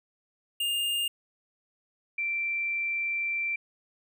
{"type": "tone pair in turn", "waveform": ["square", "sine"], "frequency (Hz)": [2819, 2349], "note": ["F7", "D7"], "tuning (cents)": [16, 0], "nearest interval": "minor third", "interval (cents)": 316, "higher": "first", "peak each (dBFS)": [-27, -27], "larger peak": "neither", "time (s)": [[0.6, 1.08], [2.18, 3.56]], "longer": "second", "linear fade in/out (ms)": 5, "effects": []}